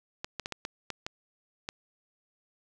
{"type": "clicks", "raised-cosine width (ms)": 0.2, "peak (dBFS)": -17, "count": 8, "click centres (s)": [0.245, 0.397, 0.459, 0.523, 0.651, 0.903, 1.065, 1.689], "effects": []}